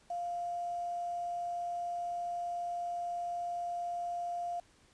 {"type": "tone with quantisation", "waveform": "sine", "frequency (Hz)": 698.5, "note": "F5", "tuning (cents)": 0, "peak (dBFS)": -34, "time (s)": [0.1, 4.6], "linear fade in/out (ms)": 5, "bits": 9, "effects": ["pink hiss -65 dBFS RMS until 4.93 s", "resampled to 22050 Hz"]}